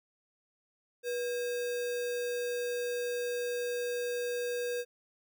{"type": "tone with sample-and-hold", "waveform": "sine", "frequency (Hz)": 485.5, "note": "B4", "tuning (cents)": -30, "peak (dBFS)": -31, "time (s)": [1.03, 4.85], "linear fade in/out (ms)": 50, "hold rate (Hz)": 2100, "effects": []}